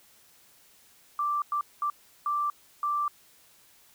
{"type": "tone bursts at uneven times", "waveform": "sine", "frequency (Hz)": 1174.7, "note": "D6", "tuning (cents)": 0, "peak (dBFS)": -25, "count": 5, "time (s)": [[1.19, 1.42], [1.52, 1.61], [1.82, 1.9], [2.26, 2.5], [2.83, 3.08]], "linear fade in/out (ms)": 2, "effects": ["white hiss -59 dBFS RMS until 3.94 s"]}